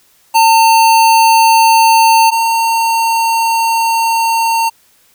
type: tone pair in turn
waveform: square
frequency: 900 / 911.5 Hz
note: A5 / A#5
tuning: +39 / -39 cents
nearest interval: unison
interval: 22 cents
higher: second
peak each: -6 / -11 dBFS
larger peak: first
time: 0.34-2.31 / 2.31-4.7 s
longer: second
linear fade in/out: 20 ms
effects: white hiss -51 dBFS RMS until 5.14 s